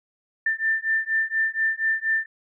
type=beating tone pair; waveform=sine; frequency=1782 / 1786.2 Hz; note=A6 / A6; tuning=+22 / +26 cents; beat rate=4.2 Hz; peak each=-24 / -24 dBFS; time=0.46-2.26 s; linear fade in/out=5 ms; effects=none